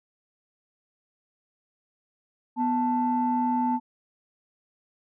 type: tone pair together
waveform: sine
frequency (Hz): 246.9 / 881.3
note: B3 / A5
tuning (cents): 0 / +3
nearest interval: octave + minor seventh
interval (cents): 2203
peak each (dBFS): -24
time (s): 2.56-3.8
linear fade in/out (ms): 50
effects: tanh soft clip ceiling -15 dBFS